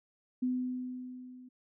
sine tone with level ramp, 252.3 Hz, B3, 37 cents sharp, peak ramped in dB -27 to -49 dBFS, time 0.42-1.49 s, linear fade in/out 10 ms, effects none

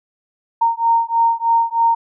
sine beating tone pair, 921 / 924.2 Hz, A#5 / A#5, -21 / -15 cents, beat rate 3.2 Hz, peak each -16 dBFS, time 0.61-1.95 s, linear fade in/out 10 ms, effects none

